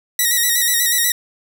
5% pulse tone with vibrato, 1912 Hz, A#6, 43 cents sharp, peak -4 dBFS, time 0.19-1.12 s, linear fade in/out 2 ms, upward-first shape square, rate 8.2 Hz, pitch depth 40 cents each way, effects none

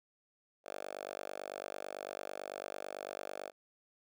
5% pulse tone with high-pass filter, 49 Hz, G1, in tune, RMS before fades -44 dBFS, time 0.64-3.52 s, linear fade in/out 50 ms, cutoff 610 Hz, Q 2.8, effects none

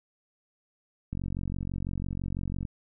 click train, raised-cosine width 5 ms, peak -21 dBFS, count 71, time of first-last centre 1.13-2.652 s, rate 46 Hz, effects none

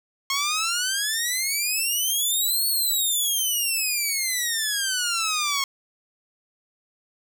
10% pulse exponential two-way sweep, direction up then down, 1081 to 4428 to 1086 Hz, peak -14 dBFS, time 0.3-5.64 s, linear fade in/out 2 ms, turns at 2.67 s, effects none

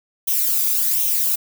violet noise with flanger, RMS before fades -19 dBFS, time 0.27-1.36 s, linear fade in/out 10 ms, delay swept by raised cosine 0.32 to 0.85 ms, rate 1.3 Hz, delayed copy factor +0.5, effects none

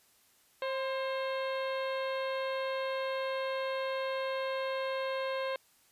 harmonic tone with a mistuned harmonic, 533 Hz, C5, 32 cents sharp, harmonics 1 / 2 / 3 / 4 / 5 / 6 / 7 / 8, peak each -33 / -39 / -43 / -45 / -47 / -49 / -50 / -51 dBFS, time 0.62-5.56 s, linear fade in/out 2 ms, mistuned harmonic 2, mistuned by -43 cents, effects white hiss -66 dBFS RMS until 5.91 s + resampled to 32000 Hz

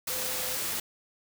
sine tone in noise, 510 Hz, C5, 44 cents flat, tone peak -41 dBFS, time 0.1-0.56 s, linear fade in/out 5 ms, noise white, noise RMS -32 dBFS, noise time 0.07-0.8 s, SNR -12 dB, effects none

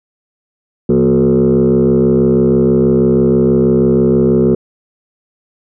sine tone with frequency modulation, 299.4 Hz, D4, 33 cents sharp, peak -6 dBFS, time 0.89-4.55 s, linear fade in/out 5 ms, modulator 66.2 Hz, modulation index 2.3, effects tanh soft clip ceiling -4 dBFS

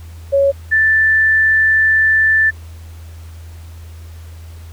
sine tone pair in turn, 554.4 / 1764.2 Hz, C#5 / A6, 0 / +4 cents, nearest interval octave + minor sixth, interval 2004 cents, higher second, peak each -9 dBFS, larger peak neither, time 0.32-0.52 / 0.71-2.51 s, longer second, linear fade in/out 20 ms, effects added 82 Hz sine -31 dBFS peak until 4.72 s + pink hiss -46 dBFS RMS until 4.72 s

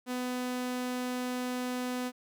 sawtooth tone, 250 Hz, B3, 21 cents sharp, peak -28 dBFS, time 0.06-2.12 s, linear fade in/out 50 ms, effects none

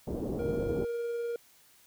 white low-pass noise, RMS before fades -34 dBFS, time 0.07-0.85 s, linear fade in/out 2 ms, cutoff 480 Hz, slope 24 dB/octave
triangle tone with tremolo, 470.7 Hz, A#4, 17 cents sharp, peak -28 dBFS, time 0.39-1.36 s, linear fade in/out 2 ms, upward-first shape triangle, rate 20 Hz, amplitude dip 25%
effects white hiss -61 dBFS RMS until 1.86 s

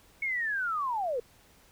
sine linear sweep, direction down, 2217 to 453.4 Hz, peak -28 dBFS, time 0.22-1.2 s, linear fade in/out 5 ms, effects pink hiss -60 dBFS RMS until 1.71 s

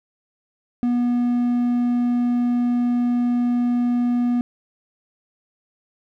triangle tone, 242.6 Hz, B3, 31 cents flat, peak -15 dBFS, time 0.83-4.41 s, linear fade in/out 0 ms, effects 9-bit

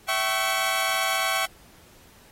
15% pulse chord, C# diminished, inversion first, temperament equal with one note detuned, 659.3 / 767 / 1108.7 Hz, E5 / G5 / C#6, 0 / -38 / 0 cents, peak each -22 / -20 / -20 dBFS, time 0.08-1.46 s, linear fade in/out 10 ms, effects pink hiss -54 dBFS RMS until 2.31 s + AAC 48 kbps

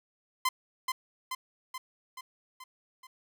sawtooth tone with echo, 1033 Hz, C6, 22 cents flat, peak -21 dBFS, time 0.45-0.49 s, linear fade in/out 5 ms, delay 430 ms, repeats 6, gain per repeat -4 dB, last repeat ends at 3.07 s, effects none

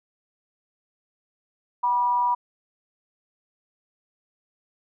sine tone with amplitude modulation, 973 Hz, B5, 26 cents flat, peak -17 dBFS, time 1.83-2.35 s, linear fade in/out 10 ms, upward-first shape sine, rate 215 Hz, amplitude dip 45%, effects none

